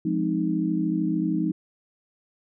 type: chord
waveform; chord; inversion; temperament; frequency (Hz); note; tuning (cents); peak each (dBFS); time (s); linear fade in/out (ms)
sine; F minor seventh; none; equal; 174.61 / 207.7 / 261.6 / 311.1; F3 / Ab3 / C4 / Eb4; 0 / 0 / 0 / 0; -27 / -29 / -31 / -25; 0.05-1.52; 5
effects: none